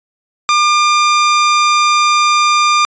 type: tone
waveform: sawtooth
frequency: 1200 Hz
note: D6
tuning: 37 cents sharp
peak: -5 dBFS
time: 0.49-2.85 s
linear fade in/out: 0 ms
effects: resampled to 16000 Hz